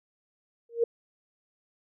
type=tone with exponential growth; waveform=sine; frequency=466.2 Hz; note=A#4; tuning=in tune; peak=-17 dBFS; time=0.69-0.84 s; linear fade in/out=5 ms; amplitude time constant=32 ms; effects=none